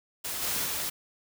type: noise with level steps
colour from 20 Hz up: white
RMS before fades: -34 / -30 / -32 dBFS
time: 0.24-0.9 s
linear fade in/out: 10 ms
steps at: 0.41 / 0.64 s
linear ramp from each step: 20 ms
effects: none